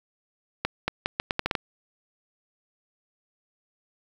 accelerating click train, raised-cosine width 0.3 ms, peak -8 dBFS, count 9, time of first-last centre 0.65-1.552 s, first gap 230 ms, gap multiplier 0.78, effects 7-bit

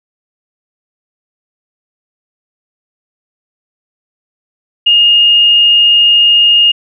sine tone, 2843 Hz, F7, 30 cents sharp, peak -4 dBFS, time 4.86-6.72 s, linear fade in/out 10 ms, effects none

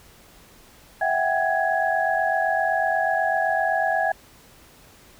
sine tone cluster, 656 / 743 / 791 / 1669 Hz, E5 / F#5 / G5 / G#6, -9 / +7 / +15 / +8 cents, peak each -25 dBFS, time 1.01-4.12 s, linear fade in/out 5 ms, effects pink hiss -51 dBFS RMS until 5.19 s

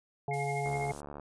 harmonic tone, 140.8 Hz, C#3, 27 cents sharp, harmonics 1 / 3 / 5 / 6, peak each -35 / -37 / -35 / -39 dBFS, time 0.28-0.92 s, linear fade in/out 2 ms
sine tone with tremolo, 2141 Hz, C7, 39 cents sharp, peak -36 dBFS, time 0.31-0.91 s, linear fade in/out 2 ms, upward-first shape sine, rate 12 Hz, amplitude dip 75%
violet noise, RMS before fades -43 dBFS, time 0.33-1.01 s, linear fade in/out 10 ms
click train, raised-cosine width 1 ms, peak -29 dBFS, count 40, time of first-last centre 0.66-1.197 s, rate 72.6 Hz
effects resampled to 22050 Hz

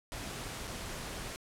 pink noise with dropouts, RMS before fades -41 dBFS, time 0.12-1.36 s, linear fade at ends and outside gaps 0 ms, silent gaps 0.672-0.676 s, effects low-pass 11000 Hz 12 dB/octave

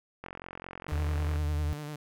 click train, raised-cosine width 0.5 ms, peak -25 dBFS, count 51, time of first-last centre 0.24-1.359 s, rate 44.7 Hz
sawtooth tone with vibrato, 149 Hz, D3, 25 cents sharp, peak -33 dBFS, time 0.88-1.96 s, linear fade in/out 5 ms, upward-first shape square, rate 10 Hz, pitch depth 31 cents each way
sine tone, 78.6 Hz, D#2, 18 cents sharp, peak -27 dBFS, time 0.92-1.73 s, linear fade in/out 0 ms
effects none

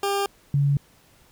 20% pulse / sine tone pair in turn, 399.3 / 141.57 Hz, G4 / C#3, +32 / +37 cents, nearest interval octave + tritone, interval 1795 cents, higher first, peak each -17 dBFS, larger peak neither, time 0.03-0.26 / 0.54-0.77 s, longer neither, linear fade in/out 2 ms, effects pink hiss -57 dBFS RMS until 1.31 s

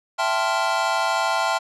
square tone cluster, 664 / 777 / 880 / 1043 / 1396 Hz, E5 / G5 / A5 / C6 / F6, +12 / -16 / 0 / -6 / -1 cents, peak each -27 dBFS, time 0.18-1.59 s, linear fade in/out 20 ms, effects low-pass 7000 Hz 12 dB/octave

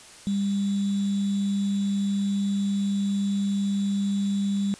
sine tone with sample-and-hold, 199.4 Hz, G3, 30 cents sharp, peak -22 dBFS, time 0.27-4.74 s, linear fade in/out 0 ms, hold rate 3675 Hz, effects white hiss -47 dBFS RMS until 4.79 s + resampled to 22050 Hz

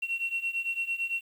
sine beating tone pair, 2723 / 2731.9 Hz, F7 / F7, -44 / -39 cents, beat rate 8.9 Hz, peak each -32 / -30 dBFS, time 0.02-1.21 s, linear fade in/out 10 ms, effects tanh soft clip ceiling -23 dBFS + 9-bit

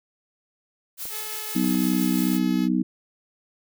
blue noise with tremolo, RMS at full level -32 dBFS, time 0.97-2.4 s, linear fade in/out 50 ms, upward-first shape sine, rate 5.9 Hz, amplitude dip 25%
clicks, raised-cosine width 1 ms, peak -28 dBFS, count 5, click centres 1.055 / 1.643 / 1.747 / 1.935 / 2.331 s
5% pulse tone with pitch glide, 430.4 to 426.9 Hz, A4 to G#4, -38 to +48 cents, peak -25 dBFS, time 1.09-2.69 s, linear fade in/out 50 ms, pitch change -14 cents, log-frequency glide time 1.55-1.71 s
harmonic tone, 62.5 Hz, B1, 21 cents sharp, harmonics 3 / 4 / 5, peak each -24 / -23 / -25 dBFS, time 1.55-2.83 s, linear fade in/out 10 ms
effects none

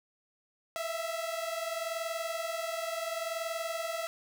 sawtooth tone pair together, 652 / 672.7 Hz, E5 / E5, -19 / +35 cents, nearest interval minor second, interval 54 cents, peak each -32 / -33 dBFS, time 0.76-4.07 s, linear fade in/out 0 ms, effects none

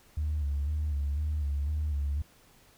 sine tone with vibrato, 73.42 Hz, D2, in tune, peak -26 dBFS, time 0.17-2.22 s, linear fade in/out 5 ms, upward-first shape square, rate 2 Hz, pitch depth 56 cents each way, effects tanh soft clip ceiling -24 dBFS + pink hiss -60 dBFS RMS until 2.77 s

